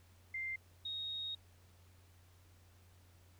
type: tone pair in turn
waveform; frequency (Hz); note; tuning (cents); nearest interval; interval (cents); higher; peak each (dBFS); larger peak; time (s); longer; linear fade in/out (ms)
sine; 2093 / 3750; C7 / A#7; 0 / +10; minor seventh; 1010; second; -38 / -39; first; 0.34-0.56 / 0.85-1.35; second; 5
effects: added 89 Hz sine -62 dBFS peak until 3.39 s + pink hiss -69 dBFS RMS until 3.39 s